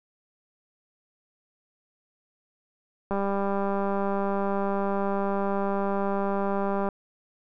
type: click train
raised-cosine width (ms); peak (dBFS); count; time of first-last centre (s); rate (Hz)
1; -15; 749; 3.11-6.888; 198
effects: none